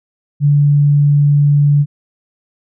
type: tone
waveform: sine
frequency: 144.8 Hz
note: D3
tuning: 24 cents flat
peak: -7 dBFS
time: 0.4-1.86 s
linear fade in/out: 50 ms
effects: none